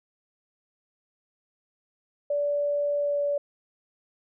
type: tone with pitch glide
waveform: sine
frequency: 579 to 575.3 Hz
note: D5 to D5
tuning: -25 to -36 cents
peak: -23 dBFS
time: 2.3-3.38 s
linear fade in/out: 5 ms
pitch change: -11 cents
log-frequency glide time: 2.97-3.21 s
effects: none